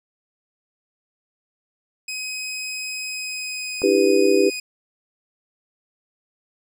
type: tone with pitch glide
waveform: 20% pulse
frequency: 2525 to 2492 Hz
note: D#7 to D#7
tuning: +25 to +2 cents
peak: -22 dBFS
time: 2.08-4.6 s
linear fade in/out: 5 ms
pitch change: -23 cents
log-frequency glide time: 3.07-4.11 s
type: click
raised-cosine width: 1 ms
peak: -17 dBFS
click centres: 3.819 s
type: chord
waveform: sine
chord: E minor seventh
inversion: third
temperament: just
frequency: 296.7 / 329.6 / 395.6 / 494.4 Hz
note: D4 / E4 / G4 / B4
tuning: +18 / 0 / +16 / +2 cents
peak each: -22 / -22 / -16 / -20 dBFS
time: 3.83-4.5 s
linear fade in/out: 10 ms
effects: none